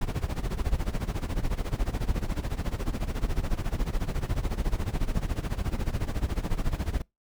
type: noise with tremolo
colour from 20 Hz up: brown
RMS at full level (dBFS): -25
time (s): 0.01-7.02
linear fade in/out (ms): 5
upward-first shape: sine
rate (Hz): 14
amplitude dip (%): 85
effects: noise-tail reverb RT60 0.2 s tail -25 dB re dry